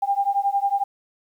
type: beating tone pair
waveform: sine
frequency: 793 / 804 Hz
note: G5 / G5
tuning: +20 / +44 cents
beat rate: 11 Hz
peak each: -22 dBFS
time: 0.02-0.84 s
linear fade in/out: 10 ms
effects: 9-bit